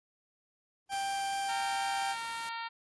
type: noise with exponential growth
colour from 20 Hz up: pink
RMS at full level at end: -49 dBFS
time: 0.86-0.94 s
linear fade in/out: 0 ms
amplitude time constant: 16 ms
type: tone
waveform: 40% pulse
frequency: 788 Hz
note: G5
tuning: 9 cents sharp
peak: -31 dBFS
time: 0.89-2.16 s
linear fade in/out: 50 ms
type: noise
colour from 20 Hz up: white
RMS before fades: -46 dBFS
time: 0.92-2.49 s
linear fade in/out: 0 ms
type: harmonic tone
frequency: 459.7 Hz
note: A#4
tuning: 24 cents flat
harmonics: 2 / 3 / 4 / 5 / 6 / 7 / 8 / 9 / 10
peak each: -39 / -43 / -45 / -47 / -49 / -50 / -51 / -52 / -53 dBFS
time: 1.48-2.69 s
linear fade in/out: 20 ms
effects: resampled to 24000 Hz